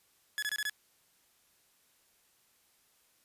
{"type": "tone bursts", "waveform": "sawtooth", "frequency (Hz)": 1700, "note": "G#6", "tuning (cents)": 40, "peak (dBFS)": -28, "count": 5, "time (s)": [0.38, 0.696], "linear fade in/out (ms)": 0, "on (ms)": 44, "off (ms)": 24, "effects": ["white hiss -69 dBFS RMS until 3.24 s", "resampled to 32000 Hz"]}